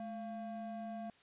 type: ring-modulated tone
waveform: triangle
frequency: 452 Hz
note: A4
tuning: 47 cents sharp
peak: -36 dBFS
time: 0-1.1 s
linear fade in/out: 2 ms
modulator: 238 Hz
effects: white hiss -66 dBFS RMS until 1.22 s + resampled to 8000 Hz